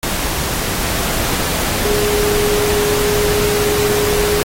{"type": "tone in noise", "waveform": "sine", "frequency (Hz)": 415.3, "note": "G#4", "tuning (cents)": 0, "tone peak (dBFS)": -15, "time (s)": [1.85, 4.42], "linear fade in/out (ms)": 0, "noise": "pink", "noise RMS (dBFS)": -19, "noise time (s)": [0.03, 4.43], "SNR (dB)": 1, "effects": ["AAC 48 kbps"]}